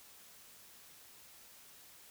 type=silence; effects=white hiss -58 dBFS RMS until 2.1 s